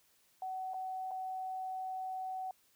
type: tone with dropouts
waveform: sine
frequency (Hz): 752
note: F#5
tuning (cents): +28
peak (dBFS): -37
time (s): 0.42-2.51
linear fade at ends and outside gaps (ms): 2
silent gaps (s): 0.736-0.742 / 1.11-1.114
effects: white hiss -70 dBFS RMS until 2.75 s